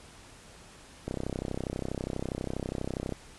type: click train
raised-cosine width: 2 ms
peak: -19 dBFS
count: 67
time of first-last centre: 1.08-3.123 s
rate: 32.3 Hz
effects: pink hiss -52 dBFS RMS until 3.38 s + resampled to 24000 Hz